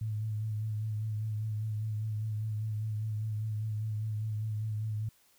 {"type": "tone with vibrato", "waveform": "sine", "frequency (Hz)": 108, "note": "A2", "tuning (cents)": -32, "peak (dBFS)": -31, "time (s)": [0.01, 5.09], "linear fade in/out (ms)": 5, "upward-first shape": "sine", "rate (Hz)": 5, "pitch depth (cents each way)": 33, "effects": ["white hiss -66 dBFS RMS until 5.38 s"]}